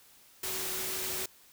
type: tone in noise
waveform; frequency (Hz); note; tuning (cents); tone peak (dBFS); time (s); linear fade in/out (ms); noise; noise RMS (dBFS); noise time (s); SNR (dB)
sine; 375.6; F#4; +26; -44; 0.43-1.26; 5; white; -35; 0.43-1.26; -12
effects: white hiss -59 dBFS RMS until 1.52 s